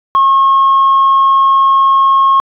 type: tone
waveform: sine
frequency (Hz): 1084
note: C#6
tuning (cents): -39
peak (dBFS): -4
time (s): 0.15-2.4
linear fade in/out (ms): 0
effects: tanh soft clip ceiling -3 dBFS